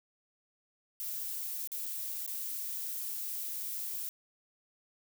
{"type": "noise with dropouts", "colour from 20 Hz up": "violet", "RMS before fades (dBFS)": -38, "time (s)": [1, 4.09], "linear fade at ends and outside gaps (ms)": 0, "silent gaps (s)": [[1.674, 1.718], [1.858, 1.863], [2.263, 2.277]], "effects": []}